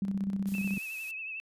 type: tone with tremolo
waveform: sine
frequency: 196.1 Hz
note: G3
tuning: 1 cent sharp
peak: -27 dBFS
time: 0.02-0.78 s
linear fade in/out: 2 ms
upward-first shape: square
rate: 16 Hz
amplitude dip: 50%
type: noise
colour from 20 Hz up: blue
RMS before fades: -47 dBFS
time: 0.47-1.11 s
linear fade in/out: 0 ms
type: tone with vibrato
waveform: sine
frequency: 2600 Hz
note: E7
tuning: 24 cents flat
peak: -36 dBFS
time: 0.54-1.4 s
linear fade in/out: 0 ms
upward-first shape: triangle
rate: 11 Hz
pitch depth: 63 cents each way
effects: resampled to 32000 Hz